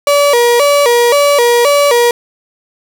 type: tone with vibrato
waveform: 35% pulse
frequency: 523.3 Hz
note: C5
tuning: in tune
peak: -5 dBFS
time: 0.07-2.11 s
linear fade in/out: 2 ms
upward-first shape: square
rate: 1.9 Hz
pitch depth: 160 cents each way
effects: none